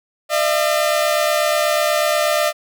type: tone pair together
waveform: sawtooth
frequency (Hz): 605.8 / 674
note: D#5 / E5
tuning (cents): -46 / +38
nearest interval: major second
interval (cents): 184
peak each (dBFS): -13 / -16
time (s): 0.29-2.53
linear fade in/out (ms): 50
effects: none